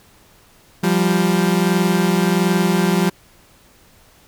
30% pulse tone pair together, 174.61 / 195.99 Hz, F3 / G3, 0 / 0 cents, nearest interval major second, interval 200 cents, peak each -14 / -15 dBFS, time 0.83-3.1 s, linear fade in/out 10 ms, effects pink hiss -51 dBFS RMS until 4.27 s

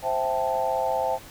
sine chord, A minor seventh, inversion first, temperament equal, 523.3 / 659.3 / 784 / 880 Hz, C5 / E5 / G5 / A5, 0 / 0 / 0 / 0 cents, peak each -28 dBFS, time 0.02-1.19 s, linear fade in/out 50 ms, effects pink hiss -45 dBFS RMS until 1.3 s

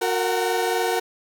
30% pulse tone cluster, 363.7 / 459.2 / 751 Hz, F#4 / A#4 / F#5, -30 / -26 / +26 cents, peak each -23 / -21 / -24 dBFS, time 0.01-1 s, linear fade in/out 10 ms, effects none

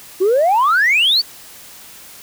sine exponential sweep, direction up, 354.4 to 4699 Hz, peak -9 dBFS, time 0.2-1.22 s, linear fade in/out 20 ms, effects tanh soft clip ceiling -8 dBFS + white hiss -39 dBFS RMS until 2.22 s

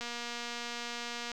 click train, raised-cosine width 0.2 ms, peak -22 dBFS, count 312, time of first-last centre 0.01-1.317 s, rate 238 Hz, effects none

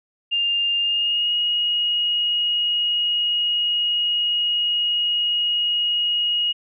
sine tone with pitch glide, 2804 to 2883 Hz, F7 to F#7, +6 to -46 cents, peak -18 dBFS, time 0.31-6.53 s, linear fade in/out 20 ms, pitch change +48 cents, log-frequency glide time 0.8-1.33 s, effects none

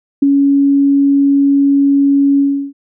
sine tone with ADSR envelope, 279.4 Hz, C#4, 14 cents sharp, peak -3 dBFS, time 0.22-2.73 s, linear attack 8 ms, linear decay 8 ms, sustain -4 dB, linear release 340 ms, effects none

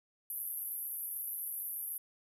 pink band-pass noise, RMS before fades -40 dBFS, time 0.3-1.98 s, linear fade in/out 2 ms, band 11000 to 13000 Hz, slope 96 dB/octave, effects none

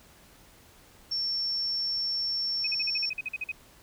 sine tone, 5440 Hz, F8, 46 cents flat, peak -27 dBFS, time 1.11-3.1 s, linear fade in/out 10 ms
sine tone bursts, 2517 Hz, D#7, 19 cents sharp, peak -29 dBFS, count 12, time 2.64-3.518 s, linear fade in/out 5 ms, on 31 ms, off 46 ms
effects pink hiss -56 dBFS RMS until 3.82 s

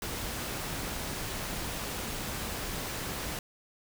pink noise, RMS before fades -36 dBFS, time 0.02-3.39 s, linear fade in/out 2 ms, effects none

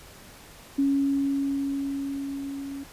sine tone with level ramp, 277.2 Hz, C#4, in tune, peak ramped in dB -19 to -33 dBFS, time 0.78-2.84 s, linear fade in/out 10 ms, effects pink hiss -48 dBFS RMS until 2.92 s + resampled to 32000 Hz

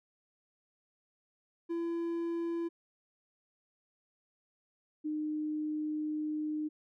triangle / sine tone pair in turn, 337.1 / 305.1 Hz, E4 / D#4, +39 / -34 cents, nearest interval major second, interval 173 cents, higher first, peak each -30 / -32 dBFS, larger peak first, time 1.69-2.69 / 5.04-6.69 s, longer second, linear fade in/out 20 ms, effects none

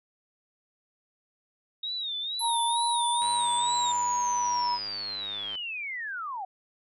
sine tone with vibrato, 3729 Hz, A#7, in tune, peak -30 dBFS, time 1.83-3.92 s, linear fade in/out 5 ms, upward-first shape sine, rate 2.2 Hz, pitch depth 110 cents each way
sine linear sweep, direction down, 11175 to 725 Hz, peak -32 dBFS, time 2.39-6.45 s, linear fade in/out 5 ms
sine tone with pitch glide, 932.3 to 973.6 Hz, A#5 to B5, 0 to -25 cents, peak -25 dBFS, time 2.4-4.79 s, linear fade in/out 50 ms, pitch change +75 cents, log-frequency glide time 2.56-3.91 s
click train, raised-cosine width 0.3 ms, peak -27 dBFS, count 239, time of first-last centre 3.22-5.553 s, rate 102 Hz
effects none

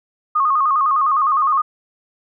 sine tone with vibrato, 1159 Hz, D6, 23 cents flat, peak -13 dBFS, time 0.35-1.62 s, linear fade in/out 10 ms, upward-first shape square, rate 9.8 Hz, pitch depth 100 cents each way, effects none

